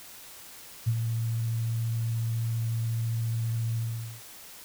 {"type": "tone with ADSR envelope", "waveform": "sine", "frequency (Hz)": 114.3, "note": "A#2", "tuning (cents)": -34, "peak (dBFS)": -20, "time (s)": [0.86, 4.22], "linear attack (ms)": 20, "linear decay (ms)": 57, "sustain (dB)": -6, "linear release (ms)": 450, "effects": ["white hiss -47 dBFS RMS until 4.64 s"]}